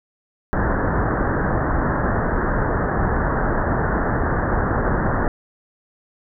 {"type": "low-pass noise", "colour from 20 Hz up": "pink", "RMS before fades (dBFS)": -20, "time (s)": [0.53, 5.28], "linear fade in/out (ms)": 0, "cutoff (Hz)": 1800, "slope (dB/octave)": 96, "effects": []}